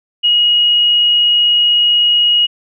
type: tone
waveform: sine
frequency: 2891 Hz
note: F#7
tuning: 41 cents flat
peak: -8 dBFS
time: 0.23-2.47 s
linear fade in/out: 20 ms
effects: none